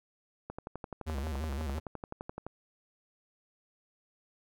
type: click train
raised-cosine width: 1 ms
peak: -25 dBFS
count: 24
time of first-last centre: 0.5-2.466 s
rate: 11.7 Hz
type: tone with vibrato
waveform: square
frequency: 73.42 Hz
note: D2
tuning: in tune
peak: -34 dBFS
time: 1.06-1.8 s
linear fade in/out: 20 ms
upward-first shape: square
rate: 5.8 Hz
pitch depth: 120 cents each way
effects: none